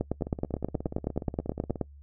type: two click trains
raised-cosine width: 2 ms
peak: -14 / -22 dBFS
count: 18 / 27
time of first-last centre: 0.01-1.813 / 0.21-1.758 s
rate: 9.43 / 16.8 Hz
effects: noise-tail reverb RT60 0.1 s tail -23 dB re dry + added 71 Hz sine -47 dBFS peak until 2.02 s